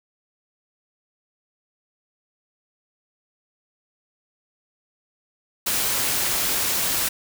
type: noise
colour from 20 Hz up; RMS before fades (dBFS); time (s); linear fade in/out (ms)
white; -23; 5.66-7.09; 10
effects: none